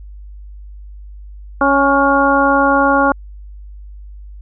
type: harmonic tone with a mistuned harmonic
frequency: 277.2 Hz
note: C#4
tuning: in tune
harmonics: 1 / 2 / 3 / 4 / 5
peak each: -16 / -16 / -16 / -16 / -16 dBFS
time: 1.61-3.12 s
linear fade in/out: 2 ms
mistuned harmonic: 5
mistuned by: +29 cents
effects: added 50 Hz sine -31 dBFS peak until 4.41 s